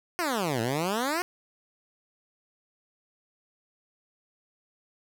10% pulse exponential two-way sweep, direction down then up, 370 to 110 to 370 Hz, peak -18 dBFS, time 0.19-1.22 s, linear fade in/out 0 ms, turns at 0.61 s, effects none

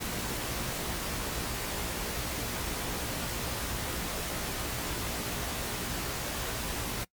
pink noise with comb filter, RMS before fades -34 dBFS, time 0-7.05 s, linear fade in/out 20 ms, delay 17 ms, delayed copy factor +0.55, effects noise-tail reverb RT60 0.1 s tail -23 dB re dry + MP3 96 kbps

